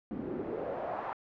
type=noise with band-pass filter sweep; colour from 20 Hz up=pink; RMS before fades=-37 dBFS; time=0.11-1.13 s; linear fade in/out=0 ms; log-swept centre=240 to 970 Hz; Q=2.5; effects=low-pass 2000 Hz 12 dB/octave